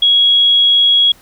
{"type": "tone", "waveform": "sine", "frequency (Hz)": 3321, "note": "G#7", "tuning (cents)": -1, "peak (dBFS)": -7, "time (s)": [0.02, 1.12], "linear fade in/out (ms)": 5, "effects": ["pink hiss -46 dBFS RMS until 1.21 s"]}